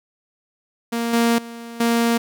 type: tone with level steps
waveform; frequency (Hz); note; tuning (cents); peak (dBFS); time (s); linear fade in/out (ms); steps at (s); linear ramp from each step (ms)
sawtooth; 233.1; A#3; 0; -17 / -11 / -29 / -12; 0.92-2.18; 10; 1.13 / 1.38 / 1.8; 5
effects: none